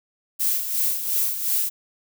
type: noise with tremolo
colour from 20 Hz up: violet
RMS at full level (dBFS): -21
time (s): 0.39-1.7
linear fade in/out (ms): 20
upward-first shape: sine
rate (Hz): 2.8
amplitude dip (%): 60
effects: none